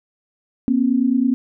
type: tone pair together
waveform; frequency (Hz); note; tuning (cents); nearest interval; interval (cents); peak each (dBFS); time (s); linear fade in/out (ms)
sine; 240 / 269.4; B3 / C#4; -49 / -49; major second; 200; -17 / -17; 0.68-1.34; 0
effects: none